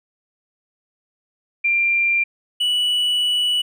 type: tone pair in turn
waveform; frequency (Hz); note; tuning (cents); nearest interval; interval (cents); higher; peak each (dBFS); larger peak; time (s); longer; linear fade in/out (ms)
sine / triangle; 2378 / 2951; D7 / F#7; +21 / -5; major third; 374; second; -15; neither; 1.64-2.24 / 2.6-3.62; second; 10
effects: none